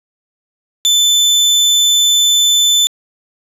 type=tone; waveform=30% pulse; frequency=3520 Hz; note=A7; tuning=in tune; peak=-6 dBFS; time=0.85-2.87 s; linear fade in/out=0 ms; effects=resampled to 32000 Hz + 8-bit